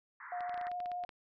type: band-pass noise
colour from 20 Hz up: white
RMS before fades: -49 dBFS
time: 0.2-0.69 s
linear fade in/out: 5 ms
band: 890 to 2000 Hz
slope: 96 dB/octave
type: tone with vibrato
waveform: sine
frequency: 714 Hz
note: F5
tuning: 38 cents sharp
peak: -36 dBFS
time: 0.32-1.05 s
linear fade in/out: 2 ms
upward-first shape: sine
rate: 14 Hz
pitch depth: 10 cents each way
type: clicks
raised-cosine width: 0.3 ms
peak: -33 dBFS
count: 12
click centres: 0.407 / 0.495 / 0.543 / 0.577 / 0.613 / 0.669 / 0.716 / 0.803 / 0.859 / 0.917 / 1.038 / 1.092 s
effects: none